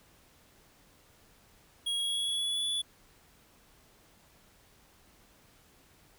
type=tone with pitch glide; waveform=square; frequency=3300 to 3436 Hz; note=G#7 to A7; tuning=-12 to -42 cents; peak=-30 dBFS; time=1.86-2.82 s; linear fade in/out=10 ms; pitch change=+70 cents; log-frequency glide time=1.97-2.65 s; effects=pink hiss -62 dBFS RMS until 6.18 s